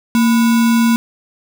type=tone with sample-and-hold; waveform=sine; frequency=230.6 Hz; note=A#3; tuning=19 cents flat; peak=-9 dBFS; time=0.15-0.96 s; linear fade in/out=0 ms; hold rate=1225 Hz; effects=none